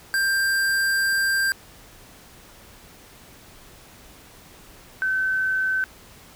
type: tone pair in turn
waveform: square / sine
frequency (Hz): 1583 / 1530.8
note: G6 / G6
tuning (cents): +17 / -42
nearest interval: minor second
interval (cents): 59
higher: first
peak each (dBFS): -20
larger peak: neither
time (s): 0.14-1.52 / 5.02-5.84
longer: first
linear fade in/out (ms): 0
effects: pink hiss -48 dBFS RMS until 6.35 s